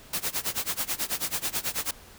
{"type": "noise with tremolo", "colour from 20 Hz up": "white", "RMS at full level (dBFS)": -27, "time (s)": [0.13, 1.91], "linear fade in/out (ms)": 5, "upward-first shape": "sine", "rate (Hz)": 9.2, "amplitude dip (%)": 95, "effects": ["pink hiss -50 dBFS RMS until 2.18 s"]}